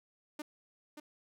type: tone with echo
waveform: sawtooth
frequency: 300.1 Hz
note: D4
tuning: 38 cents sharp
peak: -35 dBFS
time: 0.39-0.42 s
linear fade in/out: 5 ms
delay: 580 ms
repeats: 1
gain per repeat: -7 dB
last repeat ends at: 1 s
effects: none